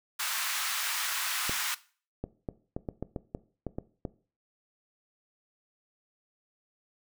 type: high-pass noise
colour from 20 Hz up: pink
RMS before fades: -32 dBFS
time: 0.19-1.75 s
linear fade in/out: 10 ms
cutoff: 1100 Hz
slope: 24 dB/octave
type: clicks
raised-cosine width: 2 ms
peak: -20 dBFS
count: 11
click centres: 1.495 / 2.24 / 2.488 / 2.765 / 2.888 / 3.026 / 3.162 / 3.349 / 3.667 / 3.785 / 4.052 s
effects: noise-tail reverb RT60 0.4 s tail -18 dB re dry